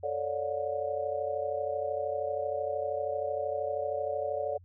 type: chord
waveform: sine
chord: D major seventh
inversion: second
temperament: equal with one note detuned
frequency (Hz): 440 / 554.4 / 587.3 / 723.9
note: A4 / C#5 / D5 / F#5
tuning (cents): 0 / 0 / 0 / -38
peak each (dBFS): -37 / -35 / -33 / -37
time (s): 0.03-4.58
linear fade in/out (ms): 10
effects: added 89 Hz sine -52 dBFS peak until 4.64 s